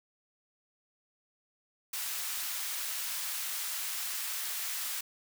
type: high-pass noise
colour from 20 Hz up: white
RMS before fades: -36 dBFS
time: 1.93-5.01 s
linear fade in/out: 5 ms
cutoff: 1100 Hz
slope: 12 dB/octave
effects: none